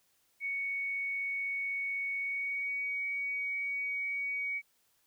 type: tone with pitch glide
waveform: sine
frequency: 2226 to 2251 Hz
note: C#7 to C#7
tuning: +7 to +26 cents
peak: -32 dBFS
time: 0.4-4.62 s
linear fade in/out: 50 ms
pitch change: +19 cents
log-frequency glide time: 2.17-2.78 s
effects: white hiss -72 dBFS RMS until 5.06 s